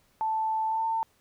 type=tone with pitch glide; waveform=sine; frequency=880 to 898 Hz; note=A5 to A5; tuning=0 to +35 cents; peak=-25 dBFS; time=0.21-1.03 s; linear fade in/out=0 ms; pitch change=+35 cents; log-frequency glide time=0.67-0.85 s; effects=pink hiss -66 dBFS RMS until 1.2 s